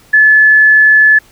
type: tone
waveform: sine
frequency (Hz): 1726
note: A6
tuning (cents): -34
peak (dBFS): -3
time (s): 0.13-1.19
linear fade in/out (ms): 10
effects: pink hiss -45 dBFS RMS until 1.31 s